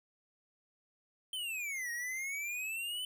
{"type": "exponential two-way sweep", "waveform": "square", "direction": "down then up", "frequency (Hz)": [3136, 1864.7, 3044], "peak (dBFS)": -37, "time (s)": [1.33, 3.05], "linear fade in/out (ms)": 2, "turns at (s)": 1.91, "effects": []}